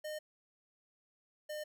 square tone pair in turn, 611 / 605.4 Hz, D#5 / D#5, -32 / -48 cents, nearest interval unison, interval 16 cents, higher first, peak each -40 / -40 dBFS, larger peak neither, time 0.04-0.19 / 1.49-1.64 s, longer neither, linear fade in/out 10 ms, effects none

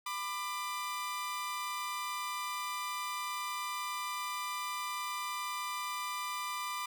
sawtooth tone pair together, 997 / 1190.4 Hz, B5 / D6, +16 / +23 cents, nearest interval minor third, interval 307 cents, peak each -36 / -34 dBFS, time 0.06-6.86 s, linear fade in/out 5 ms, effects none

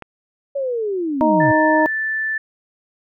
click, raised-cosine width 0.5 ms, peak -18 dBFS, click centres 0.023 s
sine linear sweep, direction down, 568 to 110 Hz, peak -19 dBFS, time 0.55-1.52 s, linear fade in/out 10 ms
harmonic tone, 311.1 Hz, D#4, in tune, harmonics 1 / 2 / 3, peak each -17 / -17 / -17 dBFS, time 1.21-1.86 s, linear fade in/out 0 ms
sine tone with pitch glide, 1771 to 1759.8 Hz, A6 to A6, +11 to 0 cents, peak -19 dBFS, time 1.4-2.38 s, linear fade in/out 5 ms, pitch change -11 cents, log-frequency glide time 1.51-1.82 s
effects none

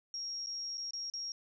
sine tone with dropouts, 5588 Hz, F8, in tune, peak -37 dBFS, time 0.14-1.32 s, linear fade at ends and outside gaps 1 ms, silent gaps 0.462-0.47 / 0.773-0.779 / 0.908-0.934 / 1.1-1.137 s, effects none

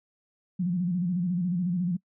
sine tone with vibrato, 177.7 Hz, F3, 30 cents sharp, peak -24 dBFS, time 0.59-1.97 s, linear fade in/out 10 ms, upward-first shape square, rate 14 Hz, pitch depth 72 cents each way, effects noise-tail reverb RT60 0.1 s tail -25 dB re dry

